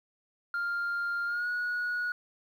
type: tone with pitch glide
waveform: sine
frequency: 1399 to 1456.7 Hz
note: F6 to F#6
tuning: +3 to -27 cents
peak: -27 dBFS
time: 0.54-2.12 s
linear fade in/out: 2 ms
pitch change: +70 cents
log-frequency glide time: 1.26-1.48 s
effects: tanh soft clip ceiling -27 dBFS + 10-bit